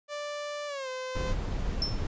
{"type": "tone with pitch glide", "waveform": "sawtooth", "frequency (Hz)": [587.3, 514.2], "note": ["D5", "C5"], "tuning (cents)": [0, -30], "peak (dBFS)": -30, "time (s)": [0.08, 1.35], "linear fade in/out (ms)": 50, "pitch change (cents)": -230, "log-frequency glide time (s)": [0.67, 0.89]}
{"type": "noise", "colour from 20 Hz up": "brown", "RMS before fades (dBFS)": -31, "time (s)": [1.15, 2.07], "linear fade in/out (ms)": 5}
{"type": "tone with exponential decay", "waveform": "sine", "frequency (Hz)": 5330, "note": "E8", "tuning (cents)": 18, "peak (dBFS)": -24, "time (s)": [1.82, 2.04], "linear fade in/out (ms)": 1, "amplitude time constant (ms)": 46}
{"effects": ["resampled to 16000 Hz"]}